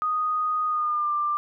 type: tone with pitch glide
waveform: sine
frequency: 1242 to 1186.6 Hz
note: D#6 to D6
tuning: -3 to +18 cents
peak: -22 dBFS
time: 0.02-1.37 s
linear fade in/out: 0 ms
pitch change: -79 cents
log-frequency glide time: 0.66-1.13 s
effects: none